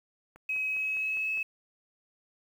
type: click train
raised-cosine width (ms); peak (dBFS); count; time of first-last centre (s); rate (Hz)
0.5; -37; 6; 0.36-1.374; 4.93
type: tone with pitch glide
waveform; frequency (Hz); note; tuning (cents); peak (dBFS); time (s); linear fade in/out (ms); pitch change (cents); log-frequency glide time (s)
sine; 2546 to 2588; D#7 to E7; +39 to -32; -28; 0.49-1.43; 5; +29; 0.65-1.31
effects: 9-bit